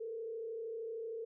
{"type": "tone with frequency modulation", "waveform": "sine", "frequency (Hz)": 452.5, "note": "A4", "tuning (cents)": 48, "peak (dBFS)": -39, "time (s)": [0, 1.25], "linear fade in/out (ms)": 10, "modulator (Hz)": 33.1, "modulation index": 0.61, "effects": []}